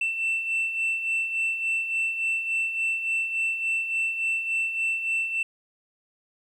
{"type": "beating tone pair", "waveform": "sine", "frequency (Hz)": [2675, 2678.5], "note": ["E7", "E7"], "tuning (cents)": [25, 27], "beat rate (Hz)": 3.5, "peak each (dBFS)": [-30, -23], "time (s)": [0.01, 5.43], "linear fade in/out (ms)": 5, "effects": ["tanh soft clip ceiling -21 dBFS", "10-bit"]}